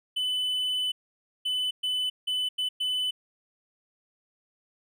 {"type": "tone bursts at uneven times", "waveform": "triangle", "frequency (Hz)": 3006, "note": "F#7", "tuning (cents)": 27, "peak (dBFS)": -24, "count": 6, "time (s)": [[0.16, 0.92], [1.45, 1.71], [1.83, 2.1], [2.27, 2.49], [2.58, 2.69], [2.8, 3.11]], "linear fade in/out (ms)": 10, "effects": []}